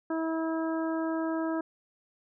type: harmonic tone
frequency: 323.6 Hz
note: E4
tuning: 32 cents flat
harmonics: 1 / 2 / 3 / 4 / 5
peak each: -29 / -35 / -39 / -41 / -43 dBFS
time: 0.1-1.61 s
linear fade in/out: 5 ms
effects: none